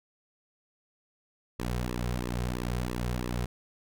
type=tone with flanger; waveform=sawtooth; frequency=60.8 Hz; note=B1; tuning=26 cents flat; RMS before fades=-32 dBFS; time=1.59-3.46 s; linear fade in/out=5 ms; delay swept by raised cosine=1.3 to 3.5 ms; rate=3 Hz; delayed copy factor=-0.95; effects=none